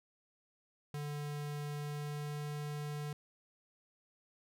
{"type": "tone with pitch glide", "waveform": "square", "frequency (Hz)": [146.83, 147.77], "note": ["D3", "D3"], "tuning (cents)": [0, 11], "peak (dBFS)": -39, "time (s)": [0.94, 3.13], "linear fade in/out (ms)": 2, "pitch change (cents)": 11, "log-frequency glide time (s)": [1.71, 2.47], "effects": []}